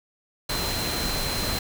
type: tone in noise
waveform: sine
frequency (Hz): 4100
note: C8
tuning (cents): -36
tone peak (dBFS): -31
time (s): 0.49-1.59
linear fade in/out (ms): 5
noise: pink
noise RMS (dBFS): -28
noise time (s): 0.49-1.59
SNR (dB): -6
effects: none